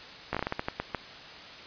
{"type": "slowing click train", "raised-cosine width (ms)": 0.5, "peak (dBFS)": -14, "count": 11, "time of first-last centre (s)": [0.33, 0.947], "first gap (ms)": 16, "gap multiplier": 1.28, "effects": ["white hiss -45 dBFS RMS until 1.66 s", "resampled to 11025 Hz"]}